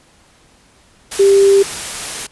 sine tone in noise, 394.5 Hz, G4, 11 cents sharp, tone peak -6 dBFS, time 1.19-1.63 s, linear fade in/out 10 ms, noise white, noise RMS -24 dBFS, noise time 1.11-2.27 s, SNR +15 dB, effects pink hiss -50 dBFS RMS until 2.31 s + resampled to 24000 Hz

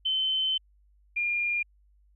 sine tone pair in turn, 3069 / 2410 Hz, G7 / D7, -37 / +44 cents, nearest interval major third, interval 419 cents, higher first, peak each -24 / -25 dBFS, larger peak first, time 0.05-0.58 / 1.16-1.63 s, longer first, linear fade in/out 10 ms, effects added 50 Hz sine -59 dBFS peak until 2.15 s

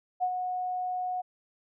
sine tone with ADSR envelope, 731 Hz, F#5, 21 cents flat, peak -23 dBFS, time 0.2-1.22 s, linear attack 30 ms, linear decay 65 ms, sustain -6 dB, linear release 17 ms, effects none

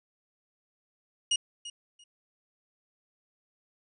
sawtooth tone with echo, 2875 Hz, F7, 50 cents sharp, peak -20 dBFS, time 1.31-1.36 s, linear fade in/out 5 ms, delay 340 ms, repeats 2, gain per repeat -15 dB, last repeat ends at 2.04 s, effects resampled to 22050 Hz

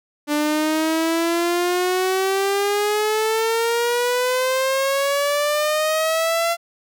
sawtooth exponential sweep, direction up, 293.7 to 684 Hz, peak -14 dBFS, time 0.27-6.57 s, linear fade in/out 50 ms, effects none

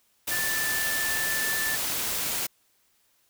sine tone in noise, 1760 Hz, A6, in tune, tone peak -28 dBFS, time 0.31-1.76 s, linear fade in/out 10 ms, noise white, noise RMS -29 dBFS, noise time 0.27-2.47 s, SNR -2 dB, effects white hiss -67 dBFS RMS until 3.29 s

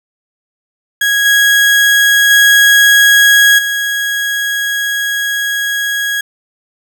35% pulse tone with level steps, 1653 Hz, G#6, 9 cents flat, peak -8 / -5 / -3 / -12 dBFS, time 1.01-6.21 s, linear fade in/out 5 ms, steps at 1.25 / 2.3 / 3.58 s, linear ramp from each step 10 ms, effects none

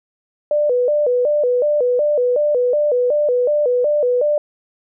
sine tone with vibrato, 541 Hz, C#5, 42 cents flat, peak -13 dBFS, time 0.51-4.38 s, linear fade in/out 2 ms, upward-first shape square, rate 2.7 Hz, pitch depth 160 cents each way, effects none

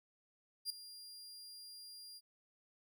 sawtooth tone with ADSR envelope, 4800 Hz, D8, 37 cents sharp, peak -32 dBFS, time 0.65-2.21 s, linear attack 50 ms, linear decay 4 ms, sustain -16 dB, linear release 42 ms, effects none

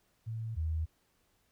sine tone pair in turn, 112.5 / 79.58 Hz, A2 / D#2, +39 / +40 cents, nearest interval tritone, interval 599 cents, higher first, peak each -35 / -30 dBFS, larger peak second, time 0.26-0.56 / 0.56-0.86 s, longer neither, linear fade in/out 20 ms, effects pink hiss -73 dBFS RMS until 1.51 s

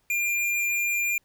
square tone, 2399 Hz, D7, 36 cents sharp, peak -24 dBFS, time 0.1-1.18 s, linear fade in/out 2 ms, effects pink hiss -69 dBFS RMS until 1.24 s

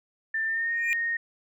sine tone with pitch glide, 1784 to 1854.4 Hz, A6 to A#6, +23 to -10 cents, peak -25 dBFS, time 0.34-1.17 s, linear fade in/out 5 ms, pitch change +67 cents, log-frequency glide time 0.45-0.72 s
triangle tone with exponential growth, 2403 Hz, D7, 39 cents sharp, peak -20 dBFS, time 0.68-0.93 s, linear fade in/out 0 ms, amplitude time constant 53 ms
effects none

